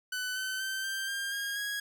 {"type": "tone with pitch steps", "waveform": "sawtooth", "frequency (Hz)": [1500, 1524.5, 1549.3, 1574.6, 1600.2, 1626.3, 1652.9], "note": ["F#6", "G6", "G6", "G6", "G6", "G#6", "G#6"], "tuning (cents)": [23, -49, -21, 7, 35, -37, -9], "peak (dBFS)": -29, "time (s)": [0.12, 1.8], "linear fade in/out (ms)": 5, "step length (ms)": 240, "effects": []}